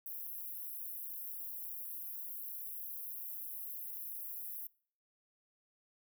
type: high-pass noise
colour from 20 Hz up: white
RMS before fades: -44 dBFS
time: 0.06-4.67 s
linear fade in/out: 2 ms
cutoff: 11000 Hz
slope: 96 dB/octave
effects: noise-tail reverb RT60 0.5 s tail -24 dB re dry